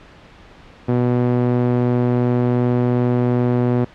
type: tone with band-pass filter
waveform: sawtooth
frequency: 122.7 Hz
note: B2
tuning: 11 cents flat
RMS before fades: -17 dBFS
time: 0.88-3.85 s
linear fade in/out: 10 ms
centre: 300 Hz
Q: 0.83
effects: pink hiss -44 dBFS RMS until 3.94 s + low-pass 3000 Hz 12 dB/octave